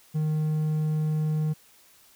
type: tone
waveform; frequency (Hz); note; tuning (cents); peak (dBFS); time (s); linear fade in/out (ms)
triangle; 154.5; D#3; -12; -21; 0.14-1.54; 20
effects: white hiss -57 dBFS RMS until 2.15 s